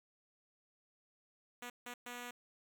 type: tone bursts at uneven times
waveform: 5% pulse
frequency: 243.6 Hz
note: B3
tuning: 24 cents flat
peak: -33 dBFS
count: 3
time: 1.62-1.7 / 1.86-1.94 / 2.06-2.31 s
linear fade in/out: 5 ms
effects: 12-bit